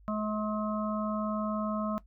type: harmonic tone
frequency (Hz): 213.2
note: G#3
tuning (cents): +46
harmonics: 1 / 3 / 5 / 6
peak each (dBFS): -31 / -36 / -38 / -39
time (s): 0.08-1.98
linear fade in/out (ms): 0
effects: noise-tail reverb RT60 0.1 s tail -17 dB re dry + added 50 Hz sine -54 dBFS peak until 2.06 s